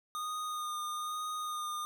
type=tone with vibrato; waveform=square; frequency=1227 Hz; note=D#6; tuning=25 cents flat; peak=-36 dBFS; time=0.15-1.85 s; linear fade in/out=0 ms; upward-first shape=sine; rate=1.1 Hz; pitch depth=18 cents each way; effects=none